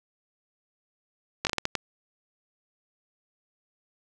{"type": "slowing click train", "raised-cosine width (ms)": 0.2, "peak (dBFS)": -8, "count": 7, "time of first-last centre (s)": [1.45, 1.753], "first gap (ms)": 19, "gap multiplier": 1.39, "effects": []}